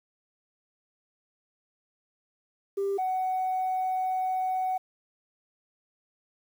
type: tone pair in turn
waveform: sine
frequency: 395.9 / 747.4 Hz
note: G4 / F#5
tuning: +17 / +17 cents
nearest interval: major seventh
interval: 1100 cents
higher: second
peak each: -24 dBFS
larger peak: neither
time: 2.77-2.98 / 2.98-4.78 s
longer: second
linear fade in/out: 10 ms
effects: tanh soft clip ceiling -23 dBFS + 9-bit